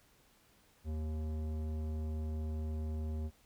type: tone with tanh clipping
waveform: sine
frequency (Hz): 77.78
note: D#2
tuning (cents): 0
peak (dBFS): -37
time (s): 0.84-3.31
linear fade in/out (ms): 50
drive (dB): 15
effects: pink hiss -67 dBFS RMS until 3.45 s